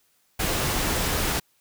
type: noise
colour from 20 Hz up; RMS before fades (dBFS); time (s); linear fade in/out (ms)
pink; -25; 0.39-1.4; 10
effects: white hiss -66 dBFS RMS until 1.6 s